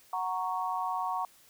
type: chord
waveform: sine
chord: F# major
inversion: none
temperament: equal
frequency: 740 / 932.3 / 1108.7 Hz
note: F#5 / A#5 / C#6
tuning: 0 / 0 / 0 cents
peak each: -34 dBFS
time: 0.13-1.25 s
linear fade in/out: 2 ms
effects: white hiss -60 dBFS RMS until 1.49 s